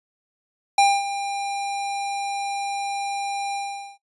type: tone with ADSR envelope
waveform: square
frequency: 799 Hz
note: G5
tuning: 33 cents sharp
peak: -13 dBFS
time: 0.78-3.98 s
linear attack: 4 ms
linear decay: 240 ms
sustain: -13 dB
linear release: 430 ms
effects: noise-tail reverb RT60 0.1 s tail -19 dB re dry + resampled to 24000 Hz